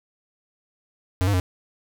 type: tone with pitch steps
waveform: square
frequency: 92 / 101.3 / 90.9 Hz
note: F#2 / G#2 / F#2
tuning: -9 / -43 / -30 cents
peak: -19 dBFS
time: 1.21-1.399 s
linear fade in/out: 0 ms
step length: 63 ms
effects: none